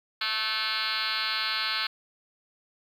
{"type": "tone with frequency modulation", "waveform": "sine", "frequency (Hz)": 2828, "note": "F7", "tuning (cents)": 21, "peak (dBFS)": -25, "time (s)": [0.21, 1.87], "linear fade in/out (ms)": 5, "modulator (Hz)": 217, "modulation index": 7.7, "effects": ["tanh soft clip ceiling -21 dBFS", "9-bit"]}